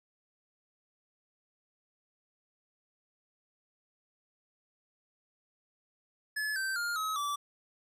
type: tone with pitch steps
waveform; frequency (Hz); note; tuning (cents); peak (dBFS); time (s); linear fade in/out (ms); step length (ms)
square; 1716 / 1555.5 / 1410 / 1278.1 / 1158.6; A6 / G6 / F6 / D#6 / D6; -44 / -14 / +16 / +46 / -24; -32; 6.36-7.36; 10; 200
effects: resampled to 32000 Hz